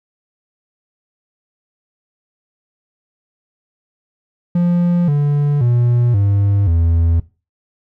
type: tone with pitch steps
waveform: triangle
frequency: 174.61 / 145.14 / 120.65 / 100.29 / 83.36 Hz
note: F3 / D3 / B2 / G2 / E2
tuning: 0 / -20 / -40 / +40 / +20 cents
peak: -9 dBFS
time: 4.55-7.2 s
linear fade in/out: 5 ms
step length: 530 ms
effects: noise-tail reverb RT60 0.3 s tail -19 dB re dry